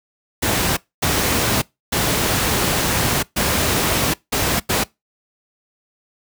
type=noise bursts at uneven times; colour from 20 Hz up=pink; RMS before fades=-18 dBFS; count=6; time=0.42-0.77 / 1.02-1.62 / 1.92-3.23 / 3.36-4.14 / 4.32-4.6 / 4.69-4.84 s; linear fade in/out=10 ms; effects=noise-tail reverb RT60 0.2 s tail -23 dB re dry + high-pass 60 Hz 12 dB/octave